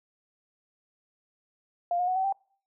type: tone with pitch steps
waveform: sine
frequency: 698 / 718.5 / 739.5 / 761.2 / 783.5 Hz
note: F5 / F5 / F#5 / F#5 / G5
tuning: -1 / +49 / -1 / +49 / -1 cents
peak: -24 dBFS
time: 1.91-2.325 s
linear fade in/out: 2 ms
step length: 83 ms
effects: noise-tail reverb RT60 0.5 s tail -26 dB re dry